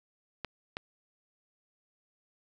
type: clicks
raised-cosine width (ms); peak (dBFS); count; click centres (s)
0.3; -19; 2; 0.447 / 0.769
effects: none